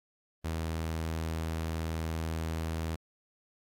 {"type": "tone", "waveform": "sawtooth", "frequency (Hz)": 80.9, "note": "E2", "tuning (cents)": -32, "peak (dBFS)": -28, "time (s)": [0.44, 2.96], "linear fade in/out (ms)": 10, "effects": ["AAC 64 kbps"]}